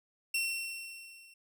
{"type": "tone with level ramp", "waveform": "sawtooth", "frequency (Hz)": 2715, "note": "F7", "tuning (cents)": -50, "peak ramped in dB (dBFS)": [-25, -52], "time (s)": [0.34, 1.34], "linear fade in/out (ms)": 5, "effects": []}